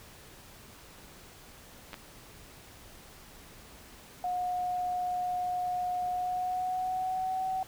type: clicks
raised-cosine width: 0.3 ms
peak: -25 dBFS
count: 2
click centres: 1.932 / 1.942 s
type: tone with pitch glide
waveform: sine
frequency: 723 to 754.6 Hz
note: F#5 to F#5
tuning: -40 to +34 cents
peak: -29 dBFS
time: 4.24-7.63 s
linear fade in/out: 2 ms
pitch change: +74 cents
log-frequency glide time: 6.07-7.45 s
effects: pink hiss -52 dBFS RMS until 7.67 s